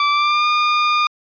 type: tone with pitch glide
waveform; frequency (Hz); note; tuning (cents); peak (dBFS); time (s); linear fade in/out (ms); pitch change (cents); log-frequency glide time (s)
sawtooth; 1163 to 1212.4; D6 to D#6; -17 to -45; -10; 0-1.07; 2; +72; 0.1-0.47
effects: resampled to 11025 Hz